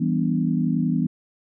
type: chord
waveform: sine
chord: E minor seventh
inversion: none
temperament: equal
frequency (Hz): 164.81 / 196 / 246.9 / 293.7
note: E3 / G3 / B3 / D4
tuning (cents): 0 / 0 / 0 / 0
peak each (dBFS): -23 / -26 / -23 / -29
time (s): 0-1.07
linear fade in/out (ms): 10
effects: none